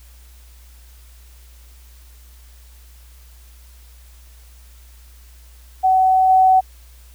sine tone with level steps, 753 Hz, F#5, 30 cents sharp, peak -11 / -9 dBFS, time 5.83-6.61 s, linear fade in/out 20 ms, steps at 6.29 s, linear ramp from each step 10 ms, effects added 60 Hz sine -42 dBFS peak until 7.14 s + white hiss -52 dBFS RMS until 7.14 s

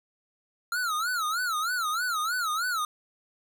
square tone with vibrato, 1355 Hz, E6, 47 cents sharp, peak -27 dBFS, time 0.72-2.85 s, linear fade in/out 2 ms, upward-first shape sine, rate 3.2 Hz, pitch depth 180 cents each way, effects none

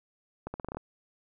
accelerating click train, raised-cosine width 1 ms, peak -22 dBFS, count 8, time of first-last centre 0.47-0.77 s, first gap 70 ms, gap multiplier 0.83, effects none

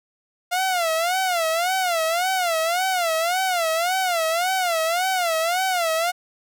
sawtooth tone with vibrato, 698.5 Hz, F5, in tune, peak -16 dBFS, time 0.51-6.12 s, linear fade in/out 20 ms, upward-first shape sine, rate 1.8 Hz, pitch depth 150 cents each way, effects none

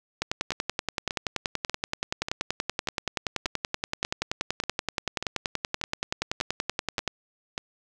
two click trains, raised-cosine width 0.2 ms, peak -13 / -9 dBFS, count 13 / 73, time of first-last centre 0.52-7.579 / 0.22-7.077 s, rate 1.7 / 10.5 Hz, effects none

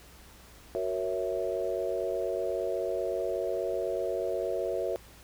sine chord, F# dominant seventh, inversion none, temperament equal, 370 / 466.2 / 554.4 / 659.3 Hz, F#4 / A#4 / C#5 / E5, 0 / 0 / 0 / 0 cents, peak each -34 dBFS, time 0.75-4.96 s, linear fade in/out 0 ms, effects added 60 Hz sine -55 dBFS peak until 5.23 s + pink hiss -54 dBFS RMS until 5.23 s

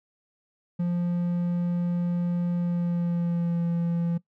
triangle tone with pitch glide, 174.61 to 170.13 Hz, F3 to F3, 0 to -45 cents, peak -21 dBFS, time 0.79-4.18 s, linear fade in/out 10 ms, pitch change -45 cents, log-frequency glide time 2.55-3.64 s, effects noise-tail reverb RT60 0.1 s tail -19 dB re dry

